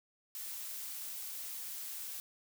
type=noise; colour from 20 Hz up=blue; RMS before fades=-43 dBFS; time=0.35-2.2 s; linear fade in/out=0 ms; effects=none